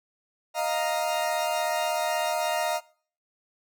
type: chord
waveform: 40% pulse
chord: Eb suspended second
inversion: none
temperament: equal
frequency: 622.3 / 698.5 / 932.3 Hz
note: Eb5 / F5 / Bb5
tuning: 0 / 0 / 0 cents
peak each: -28 / -28 / -30 dBFS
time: 0.54-2.81 s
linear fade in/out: 50 ms
effects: noise-tail reverb RT60 0.5 s tail -23 dB re dry